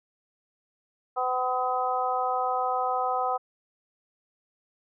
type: harmonic tone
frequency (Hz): 253.1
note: B3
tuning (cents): +43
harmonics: 2 / 3 / 4 / 5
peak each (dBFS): -32 / -27 / -32 / -30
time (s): 1.16-3.38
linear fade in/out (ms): 20
effects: none